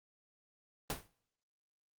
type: noise with exponential decay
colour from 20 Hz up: pink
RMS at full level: -33 dBFS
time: 0.9-1.08 s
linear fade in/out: 0 ms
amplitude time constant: 39 ms
effects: noise-tail reverb RT60 0.7 s tail -24 dB re dry + Opus 32 kbps